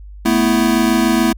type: chord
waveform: square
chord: A suspended second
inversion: none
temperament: equal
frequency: 220 / 246.9 / 329.6 Hz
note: A3 / B3 / E4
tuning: 0 / 0 / 0 cents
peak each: -17 dBFS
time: 0.25-1.33 s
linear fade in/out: 10 ms
effects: added 50 Hz sine -32 dBFS peak until 1.37 s